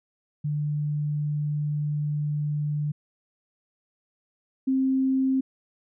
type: tone pair in turn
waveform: sine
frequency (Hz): 148.4 / 264.4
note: D3 / C4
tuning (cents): +18 / +18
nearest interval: minor seventh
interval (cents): 1000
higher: second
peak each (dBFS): -24 / -20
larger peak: second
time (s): 0.44-2.92 / 4.67-5.41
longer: first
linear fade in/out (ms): 10
effects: none